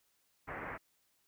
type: low-pass noise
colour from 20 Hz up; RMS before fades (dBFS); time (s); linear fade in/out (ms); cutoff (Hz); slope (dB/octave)
white; -43; 0.47-0.78; 20; 2100; 48
effects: white hiss -75 dBFS RMS until 1.27 s